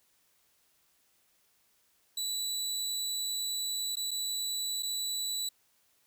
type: tone with dropouts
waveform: 25% pulse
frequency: 3951 Hz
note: B7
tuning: in tune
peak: -28 dBFS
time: 2.17-5.49 s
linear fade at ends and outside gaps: 5 ms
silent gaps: 3.956-3.968 / 4.109-4.113 / 4.825-4.83 s
effects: white hiss -70 dBFS RMS until 6.06 s